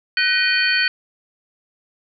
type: tone cluster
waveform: sine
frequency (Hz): 1504 / 1886 / 2455 / 3096 / 4452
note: F#6 / A#6 / D#7 / G7 / C#8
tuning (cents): +28 / +20 / -24 / -22 / +7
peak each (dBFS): -20 / -22 / -21 / -25 / -22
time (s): 0.17-0.88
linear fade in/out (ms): 2
effects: none